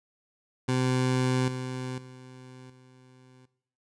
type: tone with level steps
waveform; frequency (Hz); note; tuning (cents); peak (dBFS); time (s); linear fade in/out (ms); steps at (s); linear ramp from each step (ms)
20% pulse; 128.1; C3; -36; -19 / -28 / -41 / -49; 0.68-3.46; 10; 1.48 / 1.98 / 2.7; 2
effects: noise-tail reverb RT60 0.7 s tail -17 dB re dry + resampled to 22050 Hz